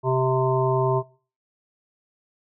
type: harmonic tone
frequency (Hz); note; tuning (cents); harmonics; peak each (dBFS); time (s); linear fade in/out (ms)
130; C3; -11; 1 / 3 / 5 / 7 / 8; -23 / -23 / -27 / -27 / -29; 0.03-1.03; 50
effects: noise-tail reverb RT60 0.4 s tail -21 dB re dry